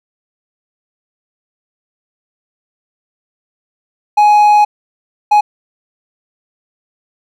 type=tone bursts at uneven times; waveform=triangle; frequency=836 Hz; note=G#5; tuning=11 cents sharp; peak=-3 dBFS; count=2; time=4.17-4.65 / 5.31-5.41 s; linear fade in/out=10 ms; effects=none